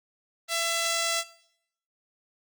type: tone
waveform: 5% pulse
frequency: 670 Hz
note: E5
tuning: 28 cents sharp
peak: -14 dBFS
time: 0.48-1.24 s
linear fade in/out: 50 ms
effects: noise-tail reverb RT60 0.7 s tail -18 dB re dry + Opus 24 kbps